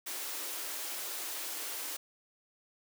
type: high-pass noise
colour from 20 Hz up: white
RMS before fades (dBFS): -39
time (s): 0.06-1.97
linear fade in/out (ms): 10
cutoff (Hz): 270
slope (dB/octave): 96
effects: none